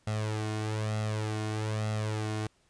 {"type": "tone with flanger", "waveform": "sawtooth", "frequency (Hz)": 107.9, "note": "A2", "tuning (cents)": -33, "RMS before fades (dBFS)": -32, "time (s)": [0.07, 2.47], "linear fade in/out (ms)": 5, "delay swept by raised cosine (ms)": [1.5, 2.8], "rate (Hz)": 1.1, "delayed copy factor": 0.65, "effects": ["pink hiss -68 dBFS RMS until 2.69 s", "resampled to 22050 Hz"]}